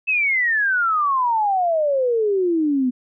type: exponential sweep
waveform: sine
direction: down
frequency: 2637 to 244.9 Hz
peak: -16 dBFS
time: 0.07-2.91 s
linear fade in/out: 20 ms
effects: none